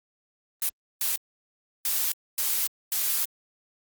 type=noise bursts at uneven times; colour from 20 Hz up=blue; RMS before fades=-26 dBFS; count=5; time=0.62-0.69 / 1.01-1.16 / 1.85-2.12 / 2.38-2.67 / 2.92-3.25 s; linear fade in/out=2 ms; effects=Opus 32 kbps